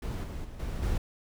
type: noise with level steps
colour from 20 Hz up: brown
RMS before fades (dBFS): -33 / -37 / -43 / -34 / -29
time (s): 0.02-0.98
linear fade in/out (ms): 5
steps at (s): 0.23 / 0.44 / 0.59 / 0.82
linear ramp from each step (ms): 10
effects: none